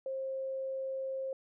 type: tone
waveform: sine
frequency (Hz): 532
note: C5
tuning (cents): +29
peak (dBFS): -34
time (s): 0.06-1.33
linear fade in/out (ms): 2
effects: none